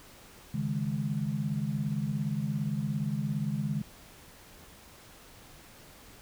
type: chord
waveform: sine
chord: C# suspended second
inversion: none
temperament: just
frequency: 138.59 / 155.92 / 207.9 Hz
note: C#3 / D#3 / G#3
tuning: 0 / +4 / +2 cents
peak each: -33 dBFS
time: 0.54-3.82 s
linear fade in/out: 5 ms
effects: pink hiss -53 dBFS RMS until 6.21 s